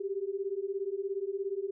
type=beating tone pair; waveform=sine; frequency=383.4 / 400.4 Hz; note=G4 / G4; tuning=-38 / +37 cents; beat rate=17 Hz; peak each=-35 / -34 dBFS; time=0-1.71 s; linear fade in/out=10 ms; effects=none